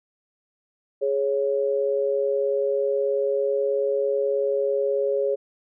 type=tone pair together; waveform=sine; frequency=415.3 / 553.7 Hz; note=G#4 / C#5; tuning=0 / -2 cents; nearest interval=perfect fourth; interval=498 cents; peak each=-23 dBFS; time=1.01-5.36 s; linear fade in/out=20 ms; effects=none